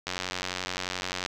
click train, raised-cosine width 0.2 ms, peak -13 dBFS, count 110, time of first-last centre 0.07-1.261 s, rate 91.5 Hz, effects none

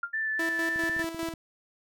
sine tone with exponential decay, 1396.9 Hz, F6, in tune, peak -25 dBFS, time 0.03-0.14 s, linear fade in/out 5 ms, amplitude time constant 22 ms
sine tone with vibrato, 1760 Hz, A6, in tune, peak -27 dBFS, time 0.13-1.03 s, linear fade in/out 10 ms, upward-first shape triangle, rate 3.9 Hz, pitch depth 14 cents each way
sawtooth tone with tremolo, 329.6 Hz, E4, in tune, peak -26 dBFS, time 0.39-1.34 s, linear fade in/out 5 ms, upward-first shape square, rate 5 Hz, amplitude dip 55%
clicks, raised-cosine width 3 ms, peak -30 dBFS, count 10, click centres 0.76 / 0.837 / 0.896 / 0.965 / 0.996 / 1.043 / 1.146 / 1.231 / 1.287 / 1.338 s
effects none

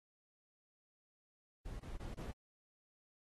brown noise bursts, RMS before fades -45 dBFS, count 4, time 1.65-2.319 s, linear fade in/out 10 ms, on 150 ms, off 23 ms, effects AAC 32 kbps

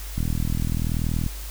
click train, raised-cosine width 5 ms, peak -13 dBFS, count 45, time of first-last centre 0.18-1.264 s, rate 40.6 Hz, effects added 50 Hz sine -32 dBFS peak until 1.5 s + white hiss -40 dBFS RMS until 1.5 s

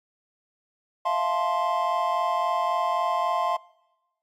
triangle chord, F major seventh, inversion third, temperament just, 654.8 / 698.5 / 873.1 / 1047.7 Hz, E5 / F5 / A5 / C6, -12 / 0 / -14 / +2 cents, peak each -28 / -25 / -28 / -23 dBFS, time 1.05-3.57 s, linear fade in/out 10 ms, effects noise-tail reverb RT60 1.0 s tail -23 dB re dry + MP3 96 kbps

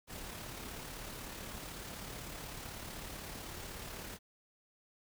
pink noise with amplitude modulation, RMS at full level -44 dBFS, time 0.07-4.19 s, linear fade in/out 50 ms, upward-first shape sine, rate 36 Hz, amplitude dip 35%, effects none

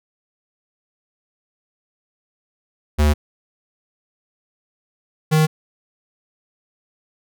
square tone pair in turn, 74.7 / 155.97 Hz, D2 / D#3, +30 / +5 cents, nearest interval octave + minor second, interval 1275 cents, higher second, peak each -13 dBFS, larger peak neither, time 2.98-3.14 / 5.31-5.47 s, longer neither, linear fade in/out 20 ms, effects none

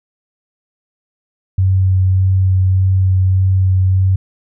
sine tone with vibrato, 94.1 Hz, F#2, 30 cents sharp, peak -9 dBFS, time 1.58-4.16 s, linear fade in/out 5 ms, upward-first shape sine, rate 1.7 Hz, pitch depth 11 cents each way, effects none

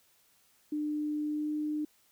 sine tone with pitch glide, 299.9 to 302 Hz, D4 to D4, +36 to +48 cents, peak -30 dBFS, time 0.72-1.85 s, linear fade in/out 5 ms, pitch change +12 cents, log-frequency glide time 1.28-1.52 s, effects white hiss -67 dBFS RMS until 2.11 s

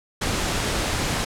pink noise, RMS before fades -24 dBFS, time 0.21-1.25 s, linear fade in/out 10 ms, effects low-pass 9000 Hz 12 dB/octave

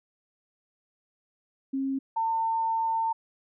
sine tone pair in turn, 269.6 / 901.9 Hz, C#4 / A5, -48 / +43 cents, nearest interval octave + major sixth, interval 2091 cents, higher second, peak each -26 / -24 dBFS, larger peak second, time 1.73-1.99 / 2.16-3.13 s, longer second, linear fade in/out 10 ms, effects none

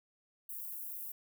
white high-pass noise, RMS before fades -43 dBFS, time 0.49-1.12 s, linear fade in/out 5 ms, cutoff 12000 Hz, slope 24 dB/octave, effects none

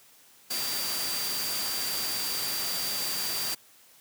sine tone in noise, 4699 Hz, D8, in tune, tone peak -33 dBFS, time 0.5-3.55 s, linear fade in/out 10 ms, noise white, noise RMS -32 dBFS, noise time 0.5-3.55 s, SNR -4 dB, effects white hiss -57 dBFS RMS until 4 s + high-pass 100 Hz 12 dB/octave

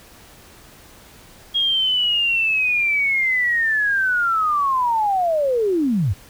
sine linear sweep, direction down, 3282 to 77.9 Hz, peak -16 dBFS, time 1.54-6.14 s, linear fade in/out 20 ms, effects pink hiss -46 dBFS RMS until 6.29 s

